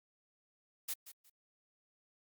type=noise with echo; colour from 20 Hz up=blue; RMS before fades=-38 dBFS; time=0.88-0.94 s; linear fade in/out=10 ms; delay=180 ms; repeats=2; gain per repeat=-13 dB; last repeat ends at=1.3 s; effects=Opus 48 kbps